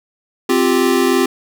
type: chord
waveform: square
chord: C suspended fourth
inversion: none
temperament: equal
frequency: 261.6 / 349.2 / 392 Hz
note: C4 / F4 / G4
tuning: 0 / 0 / 0 cents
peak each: -17 dBFS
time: 0.49-1.26 s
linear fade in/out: 5 ms
effects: none